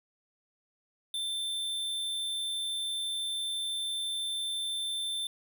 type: tone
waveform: square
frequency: 3554 Hz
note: A7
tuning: 17 cents sharp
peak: -32 dBFS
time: 1.14-5.27 s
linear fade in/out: 2 ms
effects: none